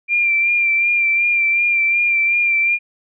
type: tone with vibrato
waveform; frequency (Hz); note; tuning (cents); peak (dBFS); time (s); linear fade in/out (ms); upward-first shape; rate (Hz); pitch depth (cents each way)
sine; 2375; D7; +19; -13; 0.08-2.79; 50; sine; 2.7; 30
effects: none